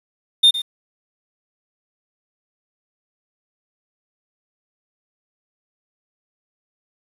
triangle tone with echo, 3632 Hz, A#7, 46 cents flat, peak -7 dBFS, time 0.43-0.51 s, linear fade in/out 10 ms, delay 110 ms, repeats 1, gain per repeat -13 dB, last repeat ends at 0.62 s, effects resampled to 32000 Hz + 7-bit

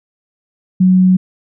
sine tone, 185 Hz, F#3, in tune, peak -6 dBFS, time 0.8-1.17 s, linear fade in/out 10 ms, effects none

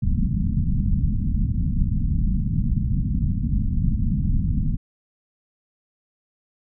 pink low-pass noise, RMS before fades -21 dBFS, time 0.02-4.77 s, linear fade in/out 10 ms, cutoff 230 Hz, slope 48 dB/octave, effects none

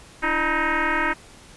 sine tone with frequency modulation, 293.7 Hz, D4, in tune, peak -19 dBFS, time 0.22-1.14 s, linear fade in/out 20 ms, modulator 314 Hz, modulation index 6.3, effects pink hiss -47 dBFS RMS until 1.56 s + resampled to 24000 Hz

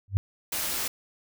sine tone with exponential growth, 98 Hz, G2, in tune, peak -15 dBFS, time 0.08-0.17 s, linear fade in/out 0 ms, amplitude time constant 18 ms
white noise, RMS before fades -30 dBFS, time 0.52-0.88 s, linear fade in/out 5 ms
effects none

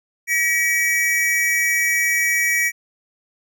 square tone pair together, 1917 / 2280 Hz, A#6 / C#7, +48 / +48 cents, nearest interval minor third, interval 300 cents, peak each -20 dBFS, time 0.27-2.72 s, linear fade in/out 50 ms, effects none

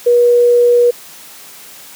sine tone, 482.1 Hz, B4, 42 cents flat, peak -6 dBFS, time 0.06-0.91 s, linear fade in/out 10 ms, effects white hiss -36 dBFS RMS until 1.95 s + high-pass 150 Hz 12 dB/octave

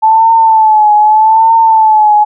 sine tone with vibrato, 873 Hz, A5, 14 cents flat, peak -3 dBFS, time 0.02-2.25 s, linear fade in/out 20 ms, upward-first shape triangle, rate 0.82 Hz, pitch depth 73 cents each way, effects none

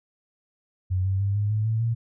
sine tone with pitch steps, 92.5 / 95.98 / 99.6 / 103.35 / 107.24 / 111.28 / 115.47 Hz, F#2 / G2 / G2 / G#2 / A2 / A2 / A#2, 0 / -36 / +28 / -8 / -44 / +20 / -16 cents, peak -21 dBFS, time 0.9-1.95 s, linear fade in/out 20 ms, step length 150 ms, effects none

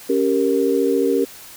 sine chord, G diminished, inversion second, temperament equal, 277.2 / 392 / 466.2 Hz, Db4 / G4 / Bb4, 0 / 0 / 0 cents, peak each -20 / -19 / -19 dBFS, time 0.09-1.25 s, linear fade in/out 10 ms, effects white hiss -40 dBFS RMS until 1.56 s

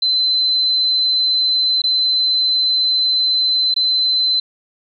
sine tone with dropouts, 4057 Hz, B7, 46 cents sharp, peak -13 dBFS, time 0.02-4.4 s, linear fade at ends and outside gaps 5 ms, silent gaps 1.819-1.838 / 3.742-3.762 s, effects none

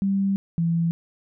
sine tone pair in turn, 196 / 167.41 Hz, G3 / E3, 0 / +27 cents, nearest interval minor third, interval 273 cents, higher first, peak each -19 dBFS, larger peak neither, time 0.02-0.36 / 0.58-0.91 s, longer first, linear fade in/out 0 ms, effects none

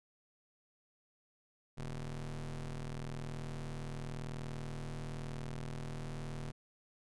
35% pulse ring-modulated tone, 81.2 Hz, E2, 26 cents flat, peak -35 dBFS, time 1.77-6.52 s, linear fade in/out 20 ms, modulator 60.7 Hz, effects resampled to 24000 Hz

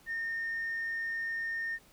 sine tone, 1827 Hz, A#6, 35 cents flat, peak -31 dBFS, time 0.06-1.79 s, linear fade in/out 50 ms, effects tanh soft clip ceiling -29 dBFS + pink hiss -61 dBFS RMS until 1.92 s

